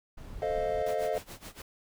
brown noise, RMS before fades -42 dBFS, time 0.17-0.83 s, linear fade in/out 10 ms
triangle chord, F dominant seventh, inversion first, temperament equal, 440 / 523.3 / 622.3 / 698.5 Hz, A4 / C5 / Eb5 / F5, 0 / 0 / 0 / 0 cents, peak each -32 / -33 / -30 / -32 dBFS, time 0.42-1.18 s, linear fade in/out 2 ms
pink noise with tremolo, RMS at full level -43 dBFS, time 0.86-1.62 s, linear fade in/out 5 ms, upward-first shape sine, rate 7 Hz, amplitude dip 90%
effects none

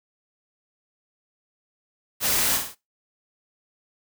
white noise with echo, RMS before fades -23 dBFS, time 2.2-2.6 s, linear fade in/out 50 ms, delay 51 ms, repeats 3, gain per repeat -6 dB, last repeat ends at 2.753 s, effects noise-tail reverb RT60 0.2 s tail -19 dB re dry

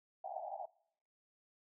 pink band-pass noise, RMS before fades -44 dBFS, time 0.24-0.66 s, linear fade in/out 10 ms, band 640 to 820 Hz, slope 96 dB/octave, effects noise-tail reverb RT60 0.7 s tail -23 dB re dry

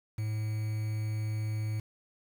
triangle tone with quantisation, 108.2 Hz, A2, 29 cents flat, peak -28 dBFS, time 0.18-1.8 s, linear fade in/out 5 ms, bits 8, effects none

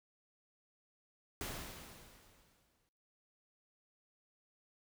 pink noise with exponential decay, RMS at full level -41 dBFS, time 1.41-2.89 s, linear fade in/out 0 ms, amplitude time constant 320 ms, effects noise-tail reverb RT60 1.0 s tail -24 dB re dry

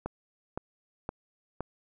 click train, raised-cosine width 1 ms, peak -19 dBFS, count 4, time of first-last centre 0.06-1.606 s, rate 1.94 Hz, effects none

